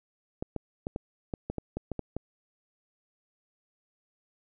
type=clicks; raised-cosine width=2 ms; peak=-19 dBFS; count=11; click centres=0.425 / 0.563 / 0.869 / 0.961 / 1.338 / 1.5 / 1.583 / 1.77 / 1.917 / 1.993 / 2.166 s; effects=none